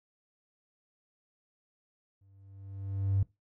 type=tone with exponential growth; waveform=triangle; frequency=97.8 Hz; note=G2; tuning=4 cents flat; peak=-19 dBFS; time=2.21-3.23 s; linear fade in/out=5 ms; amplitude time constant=220 ms; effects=noise-tail reverb RT60 0.2 s tail -23 dB re dry + tanh soft clip ceiling -20 dBFS